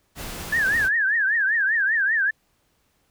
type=noise; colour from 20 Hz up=pink; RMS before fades=-34 dBFS; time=0.15-0.9 s; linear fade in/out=50 ms
type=tone with vibrato; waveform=sine; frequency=1694 Hz; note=G#6; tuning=34 cents sharp; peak=-18 dBFS; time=0.52-2.31 s; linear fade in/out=10 ms; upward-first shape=triangle; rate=5.1 Hz; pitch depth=200 cents each way
effects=pink hiss -67 dBFS RMS until 3.1 s